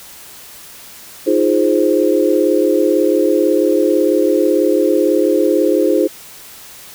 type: chord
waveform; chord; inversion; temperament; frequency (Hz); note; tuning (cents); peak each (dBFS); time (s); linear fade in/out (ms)
sine; F minor seventh; third; equal; 311.1 / 349.2 / 415.3 / 523.3; Eb4 / F4 / Ab4 / C5; 0 / 0 / 0 / 0; -16; 1.26-6.08; 20
effects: white hiss -37 dBFS RMS until 6.94 s